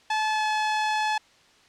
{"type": "tone with pitch glide", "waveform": "sawtooth", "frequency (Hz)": [864, 858], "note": ["A5", "A5"], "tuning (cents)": [-32, -44], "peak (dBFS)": -19, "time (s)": [0.1, 1.18], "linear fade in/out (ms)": 5, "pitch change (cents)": -12, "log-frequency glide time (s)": [0.3, 0.44], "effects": ["white hiss -57 dBFS RMS until 1.68 s", "low-pass 5000 Hz 12 dB/octave"]}